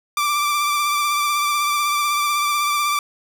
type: tone with vibrato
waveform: sawtooth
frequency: 1174.7 Hz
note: D6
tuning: in tune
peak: -14 dBFS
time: 0.17-2.99 s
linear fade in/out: 2 ms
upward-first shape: triangle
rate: 16 Hz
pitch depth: 33 cents each way
effects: none